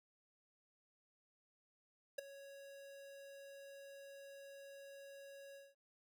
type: tone with ADSR envelope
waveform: square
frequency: 554.4 Hz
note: C#5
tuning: in tune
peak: -37 dBFS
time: 2.18-5.75 s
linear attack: 8 ms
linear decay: 9 ms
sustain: -17 dB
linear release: 200 ms
effects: none